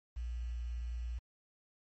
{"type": "tone with quantisation", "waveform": "sine", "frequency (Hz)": 59.2, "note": "A#1", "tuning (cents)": 27, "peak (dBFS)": -36, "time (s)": [0.16, 1.19], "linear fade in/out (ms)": 10, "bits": 10, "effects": ["MP3 32 kbps"]}